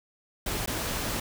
pink noise with dropouts, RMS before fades -31 dBFS, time 0.46-1.2 s, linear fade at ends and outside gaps 5 ms, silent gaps 0.66-0.674 s, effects none

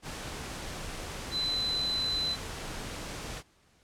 sine tone in noise, 4026 Hz, B7, 33 cents sharp, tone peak -28 dBFS, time 1.31-2.37 s, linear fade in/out 50 ms, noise pink, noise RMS -39 dBFS, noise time 0.02-3.43 s, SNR +8 dB, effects pink hiss -65 dBFS RMS until 3.83 s + low-pass 9000 Hz 12 dB/octave

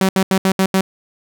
sawtooth tone bursts at uneven times, 190.4 Hz, F#3, 50 cents sharp, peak -8 dBFS, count 6, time 0.01-0.09 / 0.16-0.23 / 0.31-0.38 / 0.45-0.52 / 0.59-0.66 / 0.74-0.81 s, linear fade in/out 2 ms, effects none

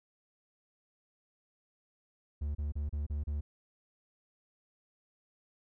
triangle tone bursts, 73.42 Hz, D2, in tune, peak -30 dBFS, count 6, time 2.41-3.41 s, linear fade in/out 10 ms, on 140 ms, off 32 ms, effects none

